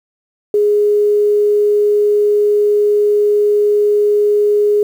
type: tone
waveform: sine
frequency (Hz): 415.3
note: G#4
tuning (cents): 0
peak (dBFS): -9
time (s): 0.54-4.83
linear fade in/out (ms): 2
effects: 7-bit